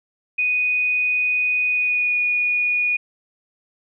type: tone with pitch glide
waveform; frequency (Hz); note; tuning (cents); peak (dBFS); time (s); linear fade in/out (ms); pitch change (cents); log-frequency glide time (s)
sine; 2485 to 2456; D#7 to D#7; -3 to -23; -17; 0.38-2.97; 10; -20; 1.68-2.18
effects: none

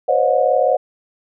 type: tone cluster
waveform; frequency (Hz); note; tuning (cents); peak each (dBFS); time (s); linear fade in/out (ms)
sine; 507 / 546 / 612 / 725; B4 / C#5 / D#5 / F#5; +45 / -26 / -29 / -35; -18; 0.08-0.77; 10
effects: none

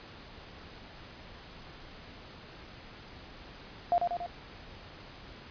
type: tone with echo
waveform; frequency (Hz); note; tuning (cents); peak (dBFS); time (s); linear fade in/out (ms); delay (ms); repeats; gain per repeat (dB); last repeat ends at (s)
sine; 698.5; F5; 0; -22; 3.92-3.98; 0; 94; 3; -4; 4.262
effects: pink hiss -49 dBFS RMS until 5.5 s + resampled to 11025 Hz

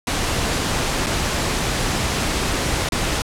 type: noise with dropouts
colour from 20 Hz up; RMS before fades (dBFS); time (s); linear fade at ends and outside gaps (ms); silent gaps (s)
pink; -21; 0.07-3.22; 2; 1.063-1.067 / 2.889-2.921
effects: low-pass 9000 Hz 12 dB/octave

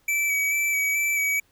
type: tone with vibrato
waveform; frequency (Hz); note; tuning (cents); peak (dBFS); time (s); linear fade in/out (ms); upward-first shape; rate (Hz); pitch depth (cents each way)
square; 2297; D7; -39; -22; 0.08-1.4; 5; square; 2.3; 19
effects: pink hiss -64 dBFS RMS until 1.51 s

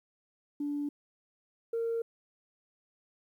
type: tone pair in turn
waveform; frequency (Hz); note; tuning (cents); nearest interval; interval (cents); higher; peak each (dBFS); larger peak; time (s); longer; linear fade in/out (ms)
sine; 290 / 460.3; D4 / A#4; -22 / -22; minor sixth; 800; second; -30 / -28; second; 0.6-0.89 / 1.73-2.02; neither; 5
effects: tanh soft clip ceiling -26 dBFS + 11-bit

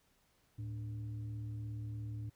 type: tone with frequency modulation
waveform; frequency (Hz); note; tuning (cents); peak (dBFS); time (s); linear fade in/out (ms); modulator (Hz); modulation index
sine; 110; A2; 0; -39; 0.58-2.3; 10; 183; 0.41
effects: pink hiss -73 dBFS RMS until 2.35 s

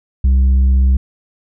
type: tone with tanh clipping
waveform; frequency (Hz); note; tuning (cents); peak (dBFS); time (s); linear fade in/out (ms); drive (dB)
sine; 65.41; C2; 0; -9; 0.24-0.97; 5; 4
effects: none

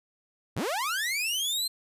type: linear sweep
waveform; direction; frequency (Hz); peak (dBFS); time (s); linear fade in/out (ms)
sawtooth; up; 65.41 to 4186; -24; 0.56-1.68; 10
type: noise with tremolo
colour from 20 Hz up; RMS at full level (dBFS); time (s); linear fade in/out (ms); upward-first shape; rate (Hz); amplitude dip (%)
violet; -41; 0.79-1.54; 10; sine; 4.4; 30
effects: resampled to 32000 Hz

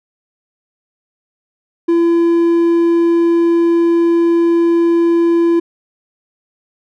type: tone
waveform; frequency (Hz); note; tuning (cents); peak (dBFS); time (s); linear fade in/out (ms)
triangle; 338.1; E4; +44; -7; 1.88-5.6; 10
effects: none

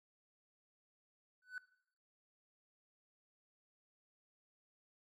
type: tone with exponential growth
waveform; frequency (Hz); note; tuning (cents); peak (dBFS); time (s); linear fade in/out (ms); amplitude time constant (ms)
triangle; 1498; F#6; +21; -35; 1.42-1.58; 2; 33
effects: noise-tail reverb RT60 0.7 s tail -21 dB re dry + tanh soft clip ceiling -37 dBFS

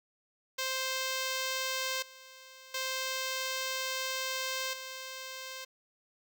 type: tone with level steps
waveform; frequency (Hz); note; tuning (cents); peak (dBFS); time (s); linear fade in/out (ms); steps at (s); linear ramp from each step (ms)
5% pulse; 523.3; C5; 0; -20 / -39 / -21 / -29; 0.58-5.65; 10; 2.02 / 2.74 / 4.73; 5
effects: none

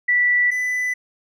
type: tone pair in turn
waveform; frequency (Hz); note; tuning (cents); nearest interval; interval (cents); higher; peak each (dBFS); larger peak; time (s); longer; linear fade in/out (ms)
sine / triangle; 1963 / 1995; B6 / B6; -11 / +17; unison; 28; second; -14 / -18; first; 0.08-0.51 / 0.51-0.94; neither; 10
effects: none

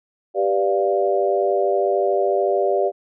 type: chord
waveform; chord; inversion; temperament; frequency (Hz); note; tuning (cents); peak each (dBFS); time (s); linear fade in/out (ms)
sine; G dominant seventh; none; equal; 392 / 493.9 / 587.3 / 698.5; G4 / B4 / D5 / F5; 0 / 0 / 0 / 0; -20 / -25 / -21 / -23; 0.34-2.92; 50
effects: none

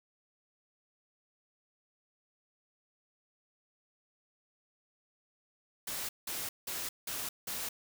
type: noise bursts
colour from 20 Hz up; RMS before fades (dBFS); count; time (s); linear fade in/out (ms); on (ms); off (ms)
white; -38; 5; 5.87-7.69; 5; 220; 180
effects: none

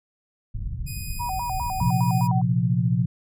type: low-pass noise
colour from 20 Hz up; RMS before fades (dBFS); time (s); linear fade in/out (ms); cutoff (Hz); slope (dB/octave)
pink; -31; 0.54-1.9; 10; 140; 24
type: tone with pitch glide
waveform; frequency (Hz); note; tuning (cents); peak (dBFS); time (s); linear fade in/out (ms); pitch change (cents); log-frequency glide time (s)
5% pulse; 2489 to 2469; D#7 to D#7; 0 to -14; -27; 0.86-2.28; 20; -14; 1.17-1.5
type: tone with vibrato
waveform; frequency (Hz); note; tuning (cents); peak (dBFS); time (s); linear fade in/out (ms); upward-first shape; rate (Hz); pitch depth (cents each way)
sine; 854; G#5; +48; -26; 1.19-2.42; 20; square; 4.9; 210
type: chord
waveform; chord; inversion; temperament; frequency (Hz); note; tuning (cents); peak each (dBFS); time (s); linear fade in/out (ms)
sine; Bb suspended second; none; equal; 116.54 / 130.81 / 174.61; Bb2 / C3 / F3; 0 / 0 / 0; -23; 1.81-3.06; 5
effects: none

